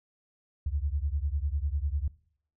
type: beating tone pair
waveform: sine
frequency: 68 / 78 Hz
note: C#2 / D#2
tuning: -33 / +5 cents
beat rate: 10 Hz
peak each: -30 / -31 dBFS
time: 0.66-2.08 s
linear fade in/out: 5 ms
effects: noise-tail reverb RT60 0.6 s tail -19 dB re dry